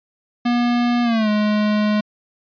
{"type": "tone with pitch glide", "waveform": "square", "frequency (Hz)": [240.8, 210.8], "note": ["B3", "G#3"], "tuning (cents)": [-44, 26], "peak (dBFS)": -16, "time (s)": [0.45, 2.01], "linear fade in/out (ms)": 10, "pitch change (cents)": -230, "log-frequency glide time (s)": [1.03, 1.29], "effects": ["resampled to 11025 Hz"]}